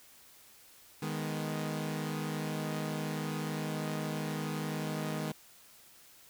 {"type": "chord", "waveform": "sawtooth", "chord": "G# minor", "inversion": "second", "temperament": "equal", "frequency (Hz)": [155.56, 207.7, 246.9], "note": ["D#3", "G#3", "B3"], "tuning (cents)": [0, 0, 0], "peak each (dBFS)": [-32, -35, -38], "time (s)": [1.02, 5.32], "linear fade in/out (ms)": 5, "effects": ["white hiss -58 dBFS RMS until 6.29 s"]}